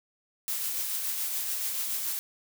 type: noise with tremolo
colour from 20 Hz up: blue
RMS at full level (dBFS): -30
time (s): 0.48-2.19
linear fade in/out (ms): 0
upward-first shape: triangle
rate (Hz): 7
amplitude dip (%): 35
effects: none